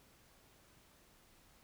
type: silence
effects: pink hiss -66 dBFS RMS until 1.63 s